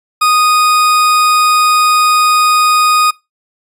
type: tone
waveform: 40% pulse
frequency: 1240 Hz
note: D#6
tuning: 6 cents flat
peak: -7 dBFS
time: 0.21-3.11 s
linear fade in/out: 10 ms
effects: noise-tail reverb RT60 0.2 s tail -20 dB re dry + resampled to 32000 Hz